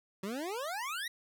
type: exponential sweep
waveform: 25% pulse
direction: up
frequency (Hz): 183.9 to 1975.5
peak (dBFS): -32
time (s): 0.23-1.08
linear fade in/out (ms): 5
effects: none